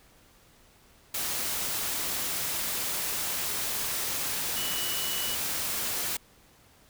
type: tone in noise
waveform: sine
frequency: 2948 Hz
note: F#7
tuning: 7 cents flat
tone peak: -35 dBFS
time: 4.56-5.35 s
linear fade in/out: 5 ms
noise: white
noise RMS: -31 dBFS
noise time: 1.14-6.17 s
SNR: -7 dB
effects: pink hiss -59 dBFS RMS until 6.89 s